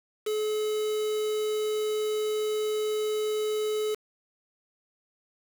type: tone with quantisation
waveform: triangle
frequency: 427.7 Hz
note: A4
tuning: 49 cents flat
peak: -24 dBFS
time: 0.26-3.95 s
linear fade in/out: 10 ms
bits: 6
effects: none